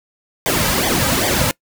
pink noise with flanger, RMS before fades -17 dBFS, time 0.46-1.51 s, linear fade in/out 0 ms, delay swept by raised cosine 0.72 to 2.82 ms, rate 2.5 Hz, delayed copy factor -0.85, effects noise-tail reverb RT60 0.1 s tail -23 dB re dry

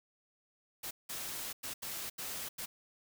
white noise bursts at uneven times, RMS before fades -41 dBFS, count 6, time 0.83-0.91 / 1.09-1.53 / 1.63-1.74 / 1.82-2.1 / 2.18-2.49 / 2.58-2.66 s, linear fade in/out 10 ms, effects none

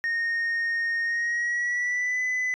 sine tone with pitch glide, 1850 to 2006 Hz, A#6 to B6, -14 to +26 cents, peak -21 dBFS, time 0.04-2.54 s, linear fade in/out 0 ms, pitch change +140 cents, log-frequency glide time 1.04-2.21 s, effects tanh soft clip ceiling -23 dBFS

